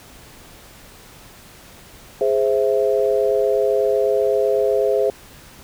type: chord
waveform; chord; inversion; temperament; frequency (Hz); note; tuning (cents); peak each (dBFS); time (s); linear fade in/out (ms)
sine; Ab augmented; none; equal; 415.3 / 523.3 / 659.3; Ab4 / C5 / E5; 0 / 0 / 0; -18 / -19 / -22; 2.21-5.1; 2
effects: pink hiss -44 dBFS RMS until 5.63 s